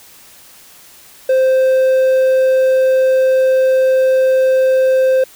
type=tone; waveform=triangle; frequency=522 Hz; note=C5; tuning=4 cents flat; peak=-7 dBFS; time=1.29-5.24 s; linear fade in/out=5 ms; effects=white hiss -42 dBFS RMS until 5.35 s